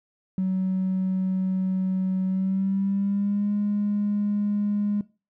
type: tone with pitch glide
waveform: triangle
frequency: 187.7 to 205.9 Hz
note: F#3 to G#3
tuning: +25 to -15 cents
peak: -18 dBFS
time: 0.38-5.01 s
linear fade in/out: 2 ms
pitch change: +160 cents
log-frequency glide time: 2.26-3.52 s
effects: noise-tail reverb RT60 0.3 s tail -22 dB re dry + tanh soft clip ceiling -19 dBFS